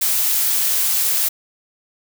blue noise, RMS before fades -18 dBFS, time 0.01-1.29 s, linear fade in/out 10 ms, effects none

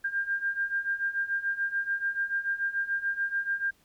sine beating tone pair, 1595 / 1601.9 Hz, G6 / G6, +30 / +37 cents, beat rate 6.9 Hz, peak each -32 / -29 dBFS, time 0.04-3.71 s, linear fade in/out 10 ms, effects pink hiss -65 dBFS RMS until 3.84 s

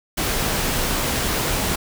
pink noise, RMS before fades -22 dBFS, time 0.17-1.76 s, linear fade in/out 10 ms, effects none

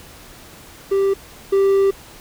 triangle tone pair in turn, 392 / 392 Hz, G4 / G4, 0 / 0 cents, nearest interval unison, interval 0 cents, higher neither, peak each -12 / -10 dBFS, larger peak second, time 0.91-1.14 / 1.52-1.91 s, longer second, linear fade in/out 10 ms, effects pink hiss -42 dBFS RMS until 2.2 s

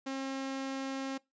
sawtooth tone, 268.8 Hz, C4, 47 cents sharp, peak -31 dBFS, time 0.06-1.18 s, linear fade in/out 10 ms, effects noise-tail reverb RT60 0.2 s tail -22 dB re dry + resampled to 16000 Hz

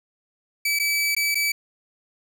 sawtooth tone with dropouts, 2300 Hz, D7, 37 cents flat, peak -17 dBFS, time 0.65-1.52 s, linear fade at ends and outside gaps 5 ms, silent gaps 0.79-0.797 / 1.15-1.165 / 1.346-1.353 s, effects none

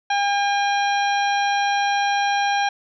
harmonic tone, 806 Hz, G5, 48 cents sharp, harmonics 1 / 2 / 3 / 4 / 5 / 7, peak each -19 / -25 / -29 / -31 / -33 / -36 dBFS, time 0.1-2.69 s, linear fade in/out 5 ms, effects none

